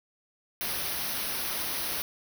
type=band-stop noise; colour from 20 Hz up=white; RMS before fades=-32 dBFS; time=0.61-2.02 s; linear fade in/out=0 ms; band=6100 to 9200 Hz; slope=96 dB/octave; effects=none